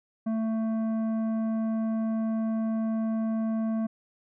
sine tone with tanh clipping, 222.3 Hz, A3, 18 cents sharp, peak -27 dBFS, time 0.26-3.87 s, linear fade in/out 10 ms, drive 10 dB, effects none

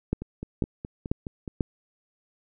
two click trains, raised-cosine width 3 ms, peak -21 / -11 dBFS, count 7 / 4, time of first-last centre 0.22-1.478 / 0.13-1.608 s, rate 4.77 / 2.03 Hz, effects none

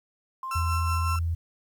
sine tone with vibrato, 1048 Hz, C6, 2 cents sharp, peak -31 dBFS, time 0.43-1.16 s, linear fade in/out 2 ms, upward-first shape sine, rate 3.3 Hz, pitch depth 10 cents each way
35% pulse tone with tremolo, 1343 Hz, E6, 32 cents sharp, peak -27 dBFS, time 0.51-1.19 s, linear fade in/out 2 ms, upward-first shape sine, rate 5.4 Hz, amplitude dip 45%
sine tone, 83.5 Hz, E2, 23 cents sharp, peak -24 dBFS, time 0.55-1.35 s, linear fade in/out 10 ms
effects 10-bit

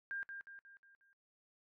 sine tone with echo, 1600 Hz, G6, 35 cents sharp, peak -39 dBFS, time 0.11-0.23 s, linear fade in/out 0 ms, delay 180 ms, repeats 5, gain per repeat -6 dB, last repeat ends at 1.13 s, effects noise-tail reverb RT60 0.1 s tail -20 dB re dry

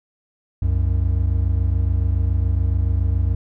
triangle tone pair together, 65.41 / 92.5 Hz, C2 / F#2, 0 / 0 cents, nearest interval tritone, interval 600 cents, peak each -17 dBFS, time 0.62-3.35 s, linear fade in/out 5 ms, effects none

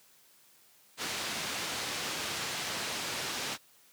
white low-pass noise, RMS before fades -36 dBFS, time 0.97-3.58 s, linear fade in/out 50 ms, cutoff 5200 Hz, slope 12 dB/octave, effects white hiss -62 dBFS RMS until 3.92 s + high-pass 100 Hz 12 dB/octave

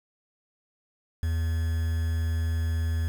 triangle tone with quantisation, 81.7 Hz, E2, 15 cents flat, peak -22 dBFS, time 1.23-3.08 s, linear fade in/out 0 ms, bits 7, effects none

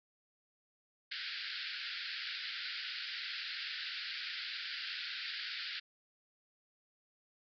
white band-pass noise, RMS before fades -42 dBFS, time 1.11-5.8 s, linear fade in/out 10 ms, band 1400 to 4900 Hz, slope 96 dB/octave, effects none

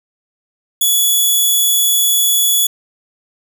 5% pulse tone, 3408 Hz, G#7, 44 cents sharp, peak -3 dBFS, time 0.81-2.67 s, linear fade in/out 5 ms, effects none

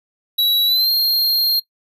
square tone with pitch glide, 3907 to 4212 Hz, B7 to C8, -19 to +11 cents, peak -14 dBFS, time 0.38-1.6 s, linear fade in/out 10 ms, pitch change +130 cents, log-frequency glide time 0.66-0.9 s, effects noise-tail reverb RT60 0.1 s tail -19 dB re dry

